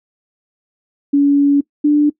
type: tone pair in turn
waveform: sine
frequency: 283.7 / 295.1 Hz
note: C#4 / D4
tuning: +40 / +8 cents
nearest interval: minor second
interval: 68 cents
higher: second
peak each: -8 dBFS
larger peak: neither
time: 1.13-1.61 / 1.84-2.1 s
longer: first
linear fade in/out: 10 ms
effects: noise-tail reverb RT60 0.1 s tail -21 dB re dry